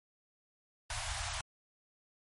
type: band-stop noise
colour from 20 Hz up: pink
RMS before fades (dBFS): -38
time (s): 0.9-1.41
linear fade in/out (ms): 2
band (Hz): 120 to 630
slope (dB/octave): 96
effects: MP3 48 kbps